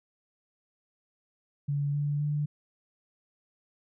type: tone with pitch steps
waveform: sine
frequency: 143.2 / 145.45 / 147.74 Hz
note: D3 / D3 / D3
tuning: -43 / -16 / +11 cents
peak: -26 dBFS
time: 1.68-2.46 s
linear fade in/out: 10 ms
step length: 260 ms
effects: none